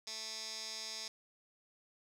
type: tone with band-pass filter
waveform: 15% pulse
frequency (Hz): 220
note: A3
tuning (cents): 0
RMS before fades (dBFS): -44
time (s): 0.07-1.08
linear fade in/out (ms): 2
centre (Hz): 5300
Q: 3.2
effects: none